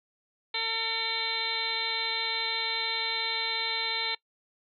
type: harmonic tone with a mistuned harmonic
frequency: 451.4 Hz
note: A4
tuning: 44 cents sharp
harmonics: 1 / 2 / 3 / 4 / 5 / 6 / 7 / 8 / 9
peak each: -42 / -37 / -43 / -41 / -34 / -43 / -41 / -34 / -33 dBFS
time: 0.54-4.15 s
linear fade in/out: 5 ms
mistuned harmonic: 6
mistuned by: +50 cents
effects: noise-tail reverb RT60 0.1 s tail -22 dB re dry